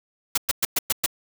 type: noise bursts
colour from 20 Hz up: white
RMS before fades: -21 dBFS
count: 6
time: 0.35-1.062 s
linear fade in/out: 5 ms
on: 27 ms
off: 110 ms
effects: none